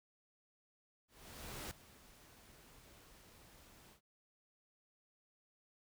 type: noise with ADSR envelope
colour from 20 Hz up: pink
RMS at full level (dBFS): -45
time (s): 1.08-4.01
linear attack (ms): 630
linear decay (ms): 4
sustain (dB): -17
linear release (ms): 98
effects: none